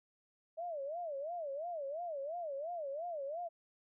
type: tone with vibrato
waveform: sine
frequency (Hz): 621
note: D#5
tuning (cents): -3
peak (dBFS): -38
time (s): 0.57-3.49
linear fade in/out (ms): 20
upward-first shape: sine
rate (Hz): 2.9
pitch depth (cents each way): 230
effects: none